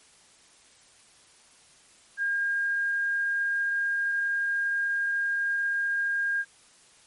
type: tone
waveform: sine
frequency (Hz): 1615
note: G#6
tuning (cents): -49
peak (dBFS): -24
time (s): 2.17-6.45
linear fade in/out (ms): 50
effects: white hiss -57 dBFS RMS until 7.06 s + MP3 48 kbps